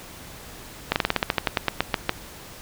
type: slowing click train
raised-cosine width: 0.3 ms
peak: -3 dBFS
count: 15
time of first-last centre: 0.92-2.094 s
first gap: 39 ms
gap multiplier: 1.11
effects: pink hiss -42 dBFS RMS until 2.61 s